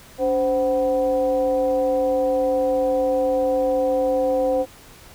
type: tone with frequency modulation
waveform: sine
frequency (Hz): 519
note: C5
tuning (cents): -14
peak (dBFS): -17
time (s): 0.18-4.66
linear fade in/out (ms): 50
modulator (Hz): 234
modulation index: 0.68
effects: pink hiss -46 dBFS RMS until 5.14 s